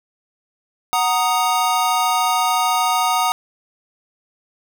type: chord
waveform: square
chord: D# minor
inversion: first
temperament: equal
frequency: 740 / 932.3 / 1244.5 Hz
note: F#5 / A#5 / D#6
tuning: 0 / 0 / 0 cents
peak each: -21 / -21 / -21 dBFS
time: 0.93-3.32 s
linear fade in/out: 0 ms
effects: none